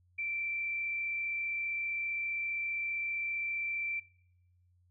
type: tone with frequency modulation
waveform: sine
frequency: 2344 Hz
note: D7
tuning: 4 cents flat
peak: -33 dBFS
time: 0.18-4 s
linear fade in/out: 10 ms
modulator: 35.2 Hz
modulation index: 0.67
effects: noise-tail reverb RT60 0.8 s tail -22 dB re dry + added 89 Hz sine -65 dBFS peak until 4.9 s